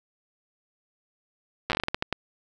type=slowing click train; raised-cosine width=0.3 ms; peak=-9 dBFS; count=12; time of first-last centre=1.7-2.127 s; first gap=8 ms; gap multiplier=1.29; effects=none